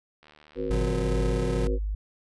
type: click train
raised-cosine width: 0.3 ms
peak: -36 dBFS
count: 66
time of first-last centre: 0.23-1.089 s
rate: 75.7 Hz
type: harmonic tone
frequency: 53 Hz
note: G#1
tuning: 36 cents sharp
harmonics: 1 / 3 / 5 / 7 / 9 / 10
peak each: -37 / -42 / -34 / -32 / -31 / -41 dBFS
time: 0.55-1.79 s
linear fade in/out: 50 ms
type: tone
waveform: sine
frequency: 51 Hz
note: G#1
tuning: 31 cents flat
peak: -26 dBFS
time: 0.7-1.95 s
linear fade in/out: 5 ms
type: chord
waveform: square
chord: Bb augmented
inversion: none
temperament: just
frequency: 116.54 / 145.68 / 182.1 Hz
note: Bb2 / D3 / F#3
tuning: 0 / -14 / -27 cents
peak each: -34 dBFS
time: 0.71-1.67 s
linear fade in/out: 0 ms
effects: resampled to 24000 Hz